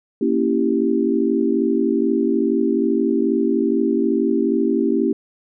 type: chord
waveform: sine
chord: A# diminished seventh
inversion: none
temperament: equal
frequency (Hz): 233.1 / 277.2 / 329.6 / 392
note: A#3 / C#4 / E4 / G4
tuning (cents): 0 / 0 / 0 / 0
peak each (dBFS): -21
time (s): 0.21-5.13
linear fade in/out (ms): 5
effects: none